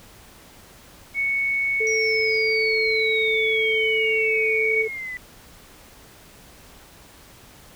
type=tone with pitch glide; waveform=sine; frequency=2217 to 2234 Hz; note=C#7 to C#7; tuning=0 to +13 cents; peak=-20 dBFS; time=1.14-4.86 s; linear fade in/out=50 ms; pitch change=+13 cents; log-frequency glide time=1.83-2.55 s
type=tone; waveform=sine; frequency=440 Hz; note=A4; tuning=in tune; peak=-23 dBFS; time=1.8-4.88 s; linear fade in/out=10 ms
type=exponential sweep; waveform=sine; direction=down; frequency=5780 to 1975.5 Hz; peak=-29 dBFS; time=1.87-5.17 s; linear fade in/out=0 ms
effects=pink hiss -48 dBFS RMS until 7.75 s